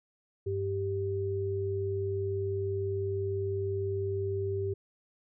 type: tone pair together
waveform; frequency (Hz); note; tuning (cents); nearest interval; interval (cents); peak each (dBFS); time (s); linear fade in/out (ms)
sine; 98 / 392; G2 / G4; 0 / 0; 2 octaves; 2400; -33 / -31; 0.46-4.74; 10
effects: none